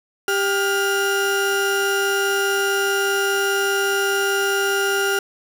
35% pulse tone pair together, 395.1 / 1415.3 Hz, G4 / F6, +14 / +23 cents, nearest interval octave + minor seventh, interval 2209 cents, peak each -19 dBFS, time 0.28-5.19 s, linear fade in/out 2 ms, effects none

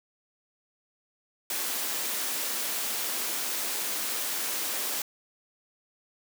white high-pass noise, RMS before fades -31 dBFS, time 1.5-5.02 s, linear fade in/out 2 ms, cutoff 220 Hz, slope 24 dB/octave, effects none

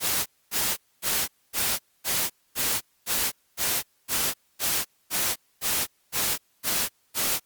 white noise bursts, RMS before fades -25 dBFS, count 15, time 0-7.4 s, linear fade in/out 50 ms, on 260 ms, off 250 ms, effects white hiss -67 dBFS RMS until 7.45 s + Opus 48 kbps

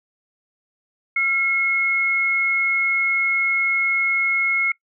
sine tone pair together, 1366 / 2170 Hz, F6 / C#7, -39 / -37 cents, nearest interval minor sixth, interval 802 cents, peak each -28 / -17 dBFS, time 1.16-4.72 s, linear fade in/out 5 ms, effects noise-tail reverb RT60 0.1 s tail -21 dB re dry

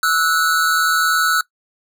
square tone pair together, 1311.4 / 1472 Hz, E6 / F#6, -9 / -9 cents, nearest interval major second, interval 200 cents, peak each -18 / -17 dBFS, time 0.03-1.41 s, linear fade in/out 2 ms, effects noise-tail reverb RT60 0.1 s tail -20 dB re dry

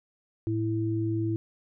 sine tone pair together, 110 / 329.6 Hz, A2 / E4, 0 / 0 cents, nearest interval octave + perfect fifth, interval 1900 cents, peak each -28 dBFS, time 0.47-1.36 s, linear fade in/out 0 ms, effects none

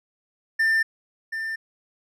triangle tone with echo, 1791 Hz, A6, 30 cents sharp, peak -16 dBFS, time 0.59-0.83 s, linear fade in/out 10 ms, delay 730 ms, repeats 1, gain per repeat -9 dB, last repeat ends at 1.56 s, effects none

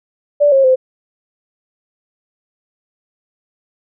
sine tone with pitch steps, 583 / 540 / 517 Hz, D5 / C#5 / C5, -13 / -45 / -21 cents, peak -7 dBFS, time 0.4-0.76 s, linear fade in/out 20 ms, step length 120 ms, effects none

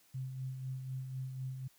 sine tone with tremolo, 130.81 Hz, C3, in tune, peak -36 dBFS, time 0.14-1.68 s, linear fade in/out 10 ms, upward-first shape sine, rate 4 Hz, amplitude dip 45%, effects white hiss -67 dBFS RMS until 1.78 s

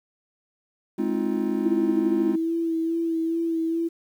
triangle chord, F minor seventh, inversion first, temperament just, 209.5 / 261.9 / 314.3 / 349.2 Hz, Ab3 / C4 / Eb4 / F4, +15 / +2 / +18 / 0 cents, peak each -26 dBFS, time 0.98-2.36 s, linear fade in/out 10 ms
sine tone with vibrato, 329.6 Hz, E4, in tune, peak -22 dBFS, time 1.64-3.89 s, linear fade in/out 20 ms, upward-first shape sine, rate 2.4 Hz, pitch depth 23 cents each way
effects 9-bit

